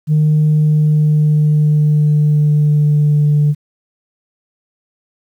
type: tone with pitch glide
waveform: sine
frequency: 152.8 to 147.77 Hz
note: D#3 to D3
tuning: -31 to +11 cents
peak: -7 dBFS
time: 0.07-3.55 s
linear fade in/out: 50 ms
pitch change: -58 cents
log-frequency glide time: 0.47-3.42 s
effects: tanh soft clip ceiling -6 dBFS + 8-bit